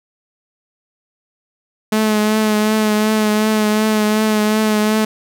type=tone with vibrato; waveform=sawtooth; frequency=214.5 Hz; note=A3; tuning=44 cents flat; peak=-9 dBFS; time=1.92-5.05 s; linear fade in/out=5 ms; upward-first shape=triangle; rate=2.7 Hz; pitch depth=30 cents each way; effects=none